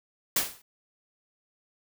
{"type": "noise with exponential decay", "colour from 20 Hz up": "white", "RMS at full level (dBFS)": -21, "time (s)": [0.36, 0.62], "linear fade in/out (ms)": 5, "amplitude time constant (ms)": 56, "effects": []}